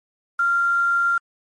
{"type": "tone with quantisation", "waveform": "sine", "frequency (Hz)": 1387, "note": "F6", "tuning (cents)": -12, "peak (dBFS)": -16, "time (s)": [0.39, 1.18], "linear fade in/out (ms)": 5, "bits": 7, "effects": ["MP3 48 kbps"]}